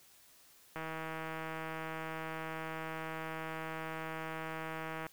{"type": "click train", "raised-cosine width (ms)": 0.5, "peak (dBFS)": -26, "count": 690, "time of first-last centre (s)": [0.76, 5.066], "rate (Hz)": 160, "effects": ["white hiss -62 dBFS RMS until 5.12 s"]}